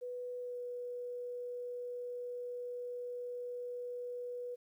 sine tone with pitch glide, 493.9 to 489.6 Hz, B4 to B4, 0 to -15 cents, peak -39 dBFS, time 0.01-4.56 s, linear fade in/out 20 ms, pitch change -15 cents, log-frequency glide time 0.39-0.58 s, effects 12-bit

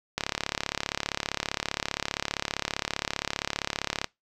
click train, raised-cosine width 0.2 ms, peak -9 dBFS, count 137, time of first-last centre 0.18-4.044 s, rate 35.2 Hz, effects noise-tail reverb RT60 0.2 s tail -23 dB re dry

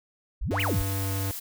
sine exponential two-way sweep, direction up then down, 31.45 to 3136 to 31.45 Hz, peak -26 dBFS, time 0.41-0.83 s, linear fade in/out 10 ms, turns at 0.61 s
square tone with pitch glide, 98 to 97.27 Hz, G2 to G2, 0 to -13 cents, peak -28 dBFS, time 0.51-1.31 s, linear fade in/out 0 ms, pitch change -13 cents, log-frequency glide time 0.62-1.11 s
blue noise, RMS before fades -36 dBFS, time 0.59-1.4 s, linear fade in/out 10 ms
effects none

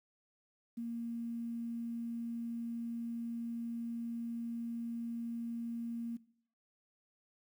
sine tone with quantisation, 233.1 Hz, A#3, in tune, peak -37 dBFS, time 0.77-6.17 s, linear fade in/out 10 ms, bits 11, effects noise-tail reverb RT60 0.6 s tail -19 dB re dry

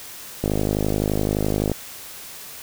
click train, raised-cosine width 2 ms, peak -8 dBFS, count 67, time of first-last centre 0.44-1.717 s, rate 51.7 Hz, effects white hiss -38 dBFS RMS until 2.62 s

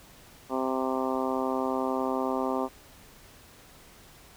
harmonic tone, 130.81 Hz, C3, in tune, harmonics 2 / 3 / 4 / 5 / 6 / 7 / 8 / 9, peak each -31 / -33 / -34 / -35 / -36 / -36 / -37 / -38 dBFS, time 0.49-2.69 s, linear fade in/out 50 ms, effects pink hiss -53 dBFS RMS until 4.36 s

